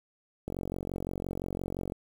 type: click train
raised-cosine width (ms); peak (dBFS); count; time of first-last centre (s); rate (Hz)
2; -21; 67; 0.48-1.921; 45.8
effects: 8-bit